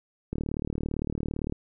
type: click train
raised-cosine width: 3 ms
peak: -17 dBFS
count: 46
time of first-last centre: 0.33-1.524 s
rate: 37.7 Hz
effects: none